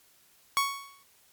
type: tone with exponential decay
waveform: sawtooth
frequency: 1112 Hz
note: C#6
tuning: 5 cents sharp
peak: -17 dBFS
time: 0.57-1.03 s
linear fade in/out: 0 ms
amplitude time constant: 99 ms
effects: white hiss -62 dBFS RMS until 1.32 s + MP3 96 kbps